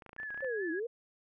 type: clicks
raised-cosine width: 0.5 ms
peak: -35 dBFS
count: 12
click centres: 0.022 / 0.063 / 0.093 / 0.131 / 0.164 / 0.2 / 0.232 / 0.305 / 0.345 / 0.376 / 0.406 / 0.446 s
type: tone with vibrato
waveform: sine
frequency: 1700 Hz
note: G#6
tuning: 40 cents sharp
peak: -38 dBFS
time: 0.18-0.8 s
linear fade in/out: 10 ms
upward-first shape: sine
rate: 4.8 Hz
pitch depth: 52 cents each way
type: linear two-way sweep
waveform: sine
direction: down then up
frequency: 550 to 311.1 to 490.4 Hz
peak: -33 dBFS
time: 0.42-0.87 s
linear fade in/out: 10 ms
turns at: 0.71 s
effects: none